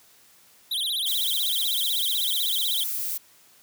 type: tone with vibrato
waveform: square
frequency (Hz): 3520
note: A7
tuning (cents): 0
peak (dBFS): -25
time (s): 0.71-2.84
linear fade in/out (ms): 5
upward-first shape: sine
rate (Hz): 16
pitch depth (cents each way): 220
type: noise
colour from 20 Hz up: violet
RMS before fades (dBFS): -29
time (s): 1.06-3.18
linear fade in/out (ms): 10
effects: white hiss -56 dBFS RMS until 3.62 s + high-pass 80 Hz 12 dB/octave